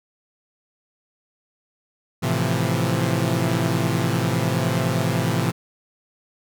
sawtooth chord, F major seventh, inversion first, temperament equal, 110 / 130.81 / 164.81 / 174.61 Hz, A2 / C3 / E3 / F3, 0 / 0 / 0 / 0 cents, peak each -21 / -20 / -21 / -23 dBFS, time 2.22-5.52 s, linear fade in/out 20 ms, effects none

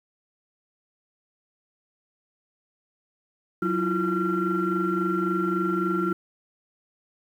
sine tone cluster, 184.3 / 327.7 / 351.3 / 1371 Hz, F#3 / E4 / F4 / F6, -7 / -10 / +10 / -32 cents, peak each -27 dBFS, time 3.62-6.13 s, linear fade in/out 5 ms, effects tanh soft clip ceiling -15 dBFS + 9-bit

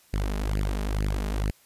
sawtooth tone with flanger, 50.8 Hz, G#1, 38 cents flat, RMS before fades -27 dBFS, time 0.13-1.51 s, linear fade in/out 10 ms, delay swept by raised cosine 0.42 to 4.92 ms, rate 2.2 Hz, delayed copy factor +0.95, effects white hiss -59 dBFS RMS until 1.65 s + resampled to 32000 Hz

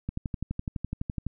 click train, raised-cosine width 5 ms, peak -18 dBFS, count 15, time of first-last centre 0.09-1.266 s, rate 11.9 Hz, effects none

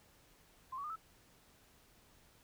sine tone with pitch steps, 1046.5 / 1128.1 / 1216.1 / 1310.9 Hz, C6 / C#6 / D#6 / E6, 0 / +30 / -40 / -10 cents, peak -40 dBFS, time 0.72-0.96 s, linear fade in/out 10 ms, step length 60 ms, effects pink hiss -66 dBFS RMS until 2.43 s

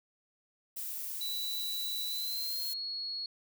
violet noise, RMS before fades -39 dBFS, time 0.76-2.74 s, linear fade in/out 10 ms
sine tone with pitch glide, 3951 to 4334 Hz, B7 to C#8, 0 to -40 cents, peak -35 dBFS, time 1.21-3.26 s, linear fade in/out 2 ms, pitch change +160 cents, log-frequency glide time 2.06-2.81 s
effects none

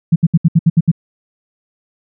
sine tone bursts, 164.81 Hz, E3, in tune, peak -5 dBFS, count 8, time 0.12-0.916 s, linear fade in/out 10 ms, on 40 ms, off 68 ms, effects none

